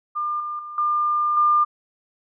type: tone with level steps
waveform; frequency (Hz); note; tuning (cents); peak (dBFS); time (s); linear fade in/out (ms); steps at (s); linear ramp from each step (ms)
sine; 1200; D6; +37; -22 / -26 / -32 / -18 / -14; 0.15-1.65; 20; 0.4 / 0.59 / 0.78 / 1.37; 2
effects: none